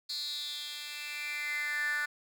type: tone with high-pass filter sweep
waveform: 10% pulse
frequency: 295 Hz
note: D4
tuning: 8 cents sharp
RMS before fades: -36 dBFS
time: 0.09-2.06 s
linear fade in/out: 10 ms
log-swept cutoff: 4300 to 1600 Hz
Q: 7.7
effects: none